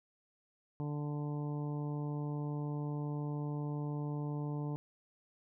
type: harmonic tone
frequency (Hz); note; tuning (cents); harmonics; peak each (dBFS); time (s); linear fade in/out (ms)
147.2; D3; +4; 1 / 2 / 3 / 4 / 5 / 6 / 7; -36 / -42 / -47 / -53 / -54 / -51 / -56; 0.8-4.76; 0
effects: none